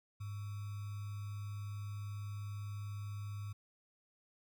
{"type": "tone with sample-and-hold", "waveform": "sine", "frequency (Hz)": 102.3, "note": "G#2", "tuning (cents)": -26, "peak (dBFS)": -40, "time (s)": [0.2, 3.53], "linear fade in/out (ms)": 10, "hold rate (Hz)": 1225, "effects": []}